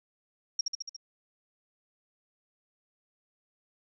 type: tone with echo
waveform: sine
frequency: 5588 Hz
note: F8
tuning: in tune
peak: -24 dBFS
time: 0.59-0.61 s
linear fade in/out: 5 ms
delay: 71 ms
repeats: 5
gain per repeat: -3 dB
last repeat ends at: 0.965 s
effects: none